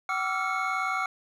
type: tone cluster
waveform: triangle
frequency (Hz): 759 / 1157 / 1331 / 1390 / 2197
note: F#5 / D6 / E6 / F6 / C#7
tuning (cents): +44 / -26 / +16 / -9 / -16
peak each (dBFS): -31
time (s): 0.09-1.06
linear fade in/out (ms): 2
effects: none